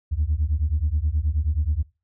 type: beating tone pair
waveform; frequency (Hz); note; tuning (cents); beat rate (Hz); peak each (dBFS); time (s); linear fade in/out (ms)
sine; 71.3 / 80.7; C#2 / E2; +49 / -36; 9.4; -22; 0.11-1.83; 20
effects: noise-tail reverb RT60 0.3 s tail -22 dB re dry + tanh soft clip ceiling -14 dBFS